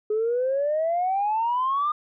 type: exponential sweep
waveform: sine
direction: up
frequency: 420 to 1222 Hz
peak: -20 dBFS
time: 0.1-1.92 s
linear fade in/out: 5 ms
effects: tanh soft clip ceiling -17 dBFS